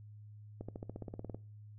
accelerating click train, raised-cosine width 2 ms, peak -29 dBFS, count 13, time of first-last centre 0.61-1.346 s, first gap 76 ms, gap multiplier 0.96, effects noise-tail reverb RT60 0.4 s tail -21 dB re dry + added 105 Hz sine -50 dBFS peak until 1.78 s

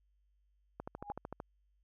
click train, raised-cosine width 1 ms, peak -27 dBFS, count 9, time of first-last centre 0.8-1.402 s, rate 13.3 Hz
sine tone with exponential growth, 820 Hz, G#5, 22 cents flat, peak -35 dBFS, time 0.98-1.12 s, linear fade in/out 2 ms, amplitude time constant 29 ms
effects added 50 Hz sine -70 dBFS peak until 1.83 s

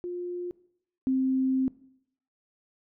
sine tone pair in turn, 354.2 / 262.3 Hz, F4 / C4, +24 / +4 cents, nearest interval perfect fourth, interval 520 cents, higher first, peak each -31 / -22 dBFS, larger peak second, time 0.04-0.51 / 1.07-1.68 s, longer second, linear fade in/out 0 ms, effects noise-tail reverb RT60 0.7 s tail -20 dB re dry

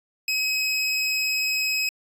25% pulse tone, 2547 Hz, D#7, 40 cents sharp, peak -18 dBFS, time 0.28-1.89 s, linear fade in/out 2 ms, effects resampled to 32000 Hz

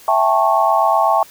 sine chord, A dominant seventh, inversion second, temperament just, 660 / 792 / 880 / 1100 Hz, E5 / G5 / A5 / C#6, +2 / +18 / 0 / -14 cents, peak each -17 dBFS, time 0.08-1.23 s, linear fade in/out 2 ms, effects white hiss -43 dBFS RMS until 1.3 s

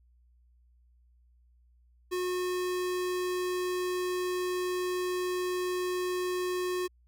square tone, 362.7 Hz, F#4, 34 cents flat, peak -30 dBFS, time 2.11-6.88 s, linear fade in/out 20 ms, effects added 60 Hz sine -60 dBFS peak until 7.07 s

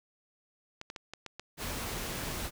clicks, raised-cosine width 0.2 ms, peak -24 dBFS, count 6, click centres 0.814 / 0.901 / 0.962 / 1.136 / 1.263 / 1.396 s
pink noise, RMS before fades -37 dBFS, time 1.57-2.51 s, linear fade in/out 50 ms
effects none

